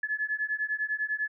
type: beating tone pair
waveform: sine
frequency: 1711 / 1721 Hz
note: A6 / A6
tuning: -49 / -39 cents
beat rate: 10 Hz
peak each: -31 dBFS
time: 0.03-1.28 s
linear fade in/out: 5 ms
effects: none